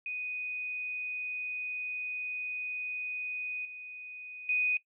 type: tone with level steps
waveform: sine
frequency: 2489 Hz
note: D#7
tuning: in tune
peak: -34 / -42 / -26 dBFS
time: 0.06-4.77 s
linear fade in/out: 2 ms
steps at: 3.65 / 4.49 s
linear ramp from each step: 2 ms
effects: noise-tail reverb RT60 0.1 s tail -18 dB re dry